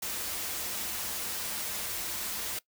white noise with comb filter, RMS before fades -35 dBFS, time 0.02-2.59 s, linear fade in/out 5 ms, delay 7.3 ms, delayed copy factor -0.5, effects noise-tail reverb RT60 0.1 s tail -20 dB re dry

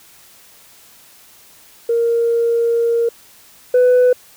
sine tone pair in turn, 466.2 / 498.4 Hz, A#4 / B4, 0 / +16 cents, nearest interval minor second, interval 116 cents, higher second, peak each -12 / -6 dBFS, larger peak second, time 1.89-3.09 / 3.74-4.13 s, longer first, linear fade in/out 5 ms, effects tanh soft clip ceiling -7 dBFS + white hiss -46 dBFS RMS until 4.36 s

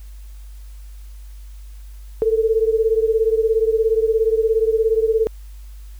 sine beating tone pair, 440 / 457 Hz, A4 / A#4, 0 / -34 cents, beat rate 17 Hz, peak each -16 / -19 dBFS, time 2.22-5.27 s, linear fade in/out 0 ms, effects added 50 Hz sine -34 dBFS peak until 5.99 s + white hiss -54 dBFS RMS until 5.99 s

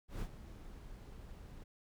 brown noise with ADSR envelope, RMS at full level -38 dBFS, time 0.08-1.64 s, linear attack 130 ms, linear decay 71 ms, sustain -13 dB, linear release 11 ms, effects none

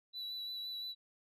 sine tone with vibrato, 3951 Hz, B7, in tune, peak -37 dBFS, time 0.13-0.95 s, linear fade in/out 50 ms, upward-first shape sine, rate 5.8 Hz, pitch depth 17 cents each way, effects tanh soft clip ceiling -39 dBFS

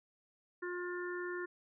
harmonic tone, 355.5 Hz, F4, 31 cents sharp, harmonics 1 / 3 / 4 / 5, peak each -39 / -48 / -46 / -45 dBFS, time 0.62-1.46 s, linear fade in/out 10 ms, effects none

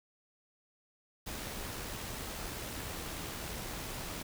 pink noise with amplitude modulation, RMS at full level -40 dBFS, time 1.26-4.23 s, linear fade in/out 10 ms, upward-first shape sine, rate 77.2 Hz, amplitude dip 25%, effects none

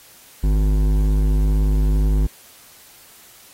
sine tone with hard clipping, 51 Hz, G#1, 31 cents flat, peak -16 dBFS, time 0.43-2.27 s, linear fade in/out 10 ms, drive 12 dB, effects white hiss -47 dBFS RMS until 3.53 s + AAC 48 kbps

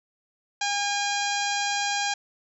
harmonic tone, 811 Hz, G#5, 41 cents flat, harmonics 1 / 2 / 3 / 4 / 5 / 6 / 7 / 8 / 9, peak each -28 / -31 / -33 / -34 / -35 / -36 / -36 / -37 / -38 dBFS, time 0.61-2.14 s, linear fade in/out 5 ms, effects none

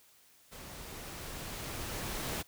pink noise with level ramp, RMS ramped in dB -48 to -36 dBFS, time 0.51-2.43 s, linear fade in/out 20 ms, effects white hiss -63 dBFS RMS until 2.47 s

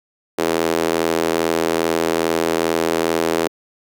sawtooth tone with high-pass filter, 82.41 Hz, E2, in tune, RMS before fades -19 dBFS, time 0.38-3.48 s, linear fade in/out 10 ms, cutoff 390 Hz, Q 2, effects none

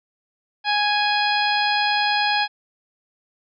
harmonic tone, 830.6 Hz, G#5, in tune, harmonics 1 / 2 / 3 / 4 / 5 / 6, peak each -21 / -24 / -26 / -27 / -28 / -29 dBFS, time 0.64-2.48 s, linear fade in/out 50 ms, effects none

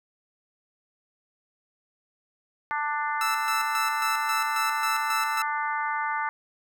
harmonic tone, 295.7 Hz, D4, 12 cents sharp, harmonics 3 / 4 / 5 / 6 / 7, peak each -29 / -31 / -33 / -35 / -36 dBFS, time 2.71-6.29 s, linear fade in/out 0 ms
sawtooth tone with tremolo, 1318.5 Hz, E6, in tune, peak -22 dBFS, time 3.21-5.42 s, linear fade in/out 2 ms, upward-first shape square, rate 3.7 Hz, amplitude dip 55%
effects none

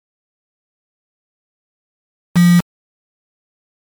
sine tone with quantisation, 174.61 Hz, F3, in tune, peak -6 dBFS, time 2.35-2.61 s, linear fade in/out 20 ms, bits 3, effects MP3 96 kbps

